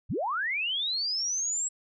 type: linear sweep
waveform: sine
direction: up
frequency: 46.25 to 7750 Hz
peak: -27 dBFS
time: 0.09-1.69 s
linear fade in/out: 20 ms
effects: none